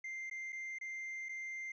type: tone with dropouts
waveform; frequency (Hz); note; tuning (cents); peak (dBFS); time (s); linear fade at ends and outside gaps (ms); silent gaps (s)
triangle; 2093; C7; 0; -39; 0.04-1.72; 5; 0.299-0.311 / 0.523-0.527 / 0.786-0.811 / 1.287-1.291
effects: resampled to 16000 Hz